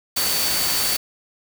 sine tone in noise, 4527 Hz, C#8, 36 cents sharp, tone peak -25 dBFS, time 0.16-0.97 s, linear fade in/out 10 ms, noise white, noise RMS -22 dBFS, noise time 0.16-0.97 s, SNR -6 dB, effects none

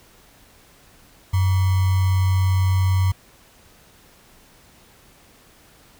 sine tone with sample-and-hold, 93.8 Hz, F#2, 24 cents sharp, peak -15 dBFS, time 1.33-3.12 s, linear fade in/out 10 ms, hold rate 1050 Hz, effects pink hiss -52 dBFS RMS until 5.99 s

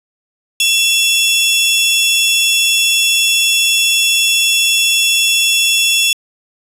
sawtooth tone pair together, 2692 / 3394 Hz, E7 / G#7, +36 / +37 cents, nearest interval major third, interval 401 cents, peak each -10 dBFS, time 0.6-6.13 s, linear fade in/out 2 ms, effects resampled to 32000 Hz + 7-bit

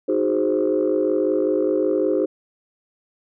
sine chord, Ab dominant seventh, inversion second, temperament equal, 311.1 / 370 / 415.3 / 523.3 Hz, Eb4 / Gb4 / Ab4 / C5, 0 / 0 / 0 / 0 cents, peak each -22 dBFS, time 0.08-2.26 s, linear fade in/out 10 ms, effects tanh soft clip ceiling -10 dBFS

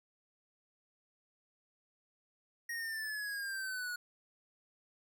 square exponential sweep, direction down, 1879 to 1448 Hz, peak -38 dBFS, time 2.69-3.96 s, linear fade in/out 5 ms, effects none

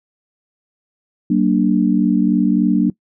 sine chord, Gb augmented, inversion none, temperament equal with one note detuned, 189.87 / 233.1 / 293.7 Hz, Gb3 / Bb3 / D4, +45 / 0 / 0 cents, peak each -16 dBFS, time 1.3-2.9 s, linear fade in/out 5 ms, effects noise-tail reverb RT60 0.1 s tail -21 dB re dry

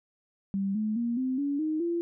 sine tone with pitch steps, 196 / 215 / 235.8 / 258.6 / 283.7 / 311.1 / 341.3 Hz, G3 / A3 / A#3 / C4 / C#4 / D#4 / F4, 0 / -40 / +20 / -20 / +40 / 0 / -40 cents, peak -26 dBFS, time 0.54-2.01 s, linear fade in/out 0 ms, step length 210 ms, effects none

